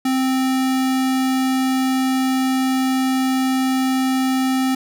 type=tone; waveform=square; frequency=261.5 Hz; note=C4; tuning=1 cent flat; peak=-17 dBFS; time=0.05-4.75 s; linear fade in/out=5 ms; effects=none